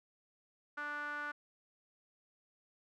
sawtooth tone with band-pass filter, 293.7 Hz, D4, in tune, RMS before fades -41 dBFS, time 0.77-1.32 s, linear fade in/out 10 ms, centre 1400 Hz, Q 7, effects none

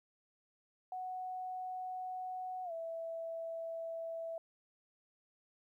sine tone with pitch glide, 740 to 659.3 Hz, F#5 to E5, 0 to 0 cents, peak -39 dBFS, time 0.92-4.38 s, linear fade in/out 2 ms, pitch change -200 cents, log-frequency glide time 2.64-2.72 s, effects 13-bit

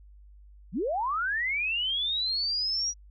sine linear sweep, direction up, 138.59 to 5800 Hz, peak -26 dBFS, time 0.72-2.94 s, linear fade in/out 50 ms, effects added 50 Hz sine -49 dBFS peak until 3.1 s

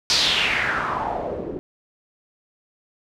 white noise with low-pass filter sweep, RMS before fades -23 dBFS, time 0.1-1.59 s, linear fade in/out 0 ms, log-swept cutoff 5100 to 320 Hz, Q 3.7, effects none

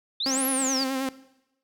sine exponential two-way sweep, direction up then down, 3453 to 11840 to 4417 Hz, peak -25 dBFS, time 0.2-0.84 s, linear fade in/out 5 ms, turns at 0.46 s
sawtooth tone with vibrato, 265.3 Hz, C4, 24 cents sharp, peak -22 dBFS, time 0.26-1.09 s, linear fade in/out 2 ms, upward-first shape sine, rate 9.4 Hz, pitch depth 35 cents each way
effects noise-tail reverb RT60 0.9 s tail -18 dB re dry

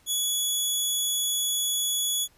15% pulse tone, 3388 Hz, G#7, 34 cents sharp, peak -17 dBFS, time 0.06-2.28 s, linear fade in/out 50 ms, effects pink hiss -61 dBFS RMS until 2.37 s + resampled to 32000 Hz

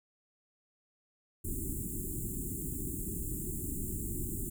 pink band-stop noise, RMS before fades -37 dBFS, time 1.44-4.5 s, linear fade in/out 10 ms, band 390 to 7200 Hz, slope 96 dB/octave, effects none

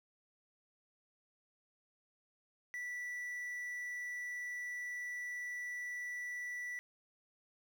triangle tone with quantisation, 1963 Hz, B6, 11 cents flat, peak -38 dBFS, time 2.74-6.79 s, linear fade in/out 0 ms, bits 11, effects none

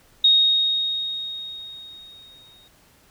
sine tone with exponential decay, 3736 Hz, A#7, 3 cents sharp, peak -11 dBFS, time 0.24-2.68 s, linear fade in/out 5 ms, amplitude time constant 530 ms, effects pink hiss -56 dBFS RMS until 3.1 s

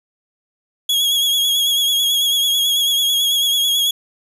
40% pulse tone with vibrato, 3322 Hz, G#7, in tune, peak -13 dBFS, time 0.89-3.91 s, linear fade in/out 5 ms, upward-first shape triangle, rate 9.1 Hz, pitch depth 46 cents each way, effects none

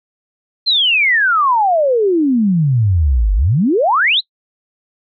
sine exponential two-way sweep, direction down then up, 4236 to 46.25 to 4236 Hz, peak -10 dBFS, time 0.66-4.21 s, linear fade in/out 20 ms, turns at 3.34 s, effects noise-tail reverb RT60 0.1 s tail -24 dB re dry

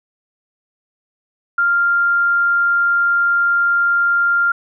sine tone, 1395 Hz, F6, 2 cents flat, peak -12 dBFS, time 1.58-4.52 s, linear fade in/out 5 ms, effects none

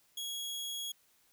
sawtooth tone, 3322 Hz, G#7, in tune, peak -34 dBFS, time 0.17-0.92 s, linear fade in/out 5 ms, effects white hiss -69 dBFS RMS until 1.32 s

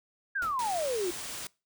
sine exponential sweep, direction down, 1659 to 335.5 Hz, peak -28 dBFS, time 0.35-1.11 s, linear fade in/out 10 ms
pink noise with exponential decay, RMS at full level -39 dBFS, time 0.42-0.68 s, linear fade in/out 2 ms, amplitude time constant 55 ms
white band-stop noise, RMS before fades -39 dBFS, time 0.59-1.47 s, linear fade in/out 2 ms, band 11000 to 16000 Hz, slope 96 dB/octave
effects noise-tail reverb RT60 0.3 s tail -24 dB re dry

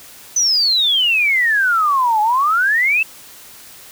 sine exponential two-way sweep, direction down then up, 6120 to 830.6 to 2695 Hz, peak -12 dBFS, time 0.36-3.03 s, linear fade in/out 5 ms, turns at 2.21 s, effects white hiss -40 dBFS RMS until 3.91 s

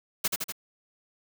white noise with echo, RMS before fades -25 dBFS, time 0.24-0.28 s, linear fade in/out 10 ms, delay 81 ms, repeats 3, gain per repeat -3 dB, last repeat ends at 0.523 s, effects none

